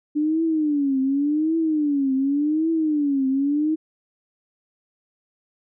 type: tone with vibrato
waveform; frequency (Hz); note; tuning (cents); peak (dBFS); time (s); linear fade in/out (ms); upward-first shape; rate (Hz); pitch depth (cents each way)
sine; 294.2; D4; +3; -18; 0.15-3.76; 20; triangle; 0.88; 200
effects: none